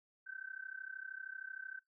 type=tone with amplitude modulation; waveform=sine; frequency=1540 Hz; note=G6; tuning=31 cents flat; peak=-40 dBFS; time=0.26-1.8 s; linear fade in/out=20 ms; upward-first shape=sine; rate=33 Hz; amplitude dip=90%; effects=noise-tail reverb RT60 0.2 s tail -23 dB re dry